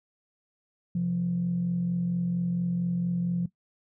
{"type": "tone pair together", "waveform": "sine", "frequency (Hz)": [130.81, 175.17], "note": ["C3", "F3"], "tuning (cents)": [0, 6], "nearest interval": "perfect fourth", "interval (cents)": 506, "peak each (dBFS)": [-34, -24], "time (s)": [0.95, 3.46], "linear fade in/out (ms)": 5, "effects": ["noise-tail reverb RT60 0.1 s tail -17 dB re dry", "tanh soft clip ceiling -19 dBFS"]}